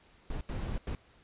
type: noise bursts at uneven times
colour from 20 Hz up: brown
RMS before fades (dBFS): -35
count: 3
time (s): 0.3-0.41 / 0.49-0.78 / 0.87-0.95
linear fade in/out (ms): 2
effects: pink hiss -62 dBFS RMS until 1.23 s + resampled to 8000 Hz